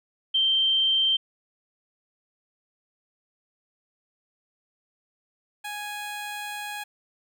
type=tone pair in turn; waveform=sine / 15% pulse; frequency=3136 / 830.6 Hz; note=G7 / G#5; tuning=0 / 0 cents; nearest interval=octave + major seventh; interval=2300 cents; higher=first; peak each=-19 / -26 dBFS; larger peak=first; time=0.34-1.17 / 5.64-6.84 s; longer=second; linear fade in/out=10 ms; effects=none